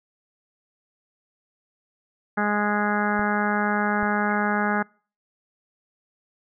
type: harmonic tone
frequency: 207.7 Hz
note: G#3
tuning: in tune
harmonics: 1 / 2 / 3 / 4 / 5 / 6 / 7 / 8 / 9 / 10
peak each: -25 / -31 / -32 / -27 / -36 / -30 / -29 / -29 / -42 / -39 dBFS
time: 2.37-4.83 s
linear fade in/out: 10 ms
type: clicks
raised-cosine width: 5 ms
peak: -25 dBFS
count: 2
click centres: 3.194 / 4.03 s
type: tone with exponential decay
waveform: sine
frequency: 2113 Hz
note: C7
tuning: 16 cents sharp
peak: -34 dBFS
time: 4.3-4.5 s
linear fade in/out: 1 ms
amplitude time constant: 42 ms
effects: noise-tail reverb RT60 0.4 s tail -26 dB re dry